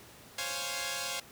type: chord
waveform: 5% pulse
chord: Db major seventh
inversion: third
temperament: equal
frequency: 523.3 / 554.4 / 698.5 / 830.6 Hz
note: C5 / Db5 / F5 / Ab5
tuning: 0 / 0 / 0 / 0 cents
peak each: -28 dBFS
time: 0.38-1.2 s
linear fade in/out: 5 ms
effects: pink hiss -53 dBFS RMS until 1.31 s + high-pass 80 Hz 12 dB/octave